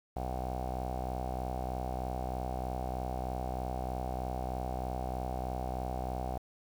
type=tone with low-pass filter; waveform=sawtooth; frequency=63.2 Hz; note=B1; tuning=41 cents sharp; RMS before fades=-36 dBFS; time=0.16-6.38 s; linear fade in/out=5 ms; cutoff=740 Hz; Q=8.1; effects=9-bit